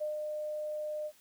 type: tone with ADSR envelope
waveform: sine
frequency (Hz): 606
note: D#5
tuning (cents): -46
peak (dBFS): -31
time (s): 0-1.12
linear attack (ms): 19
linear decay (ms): 140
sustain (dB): -3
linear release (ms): 60
effects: white hiss -63 dBFS RMS until 1.2 s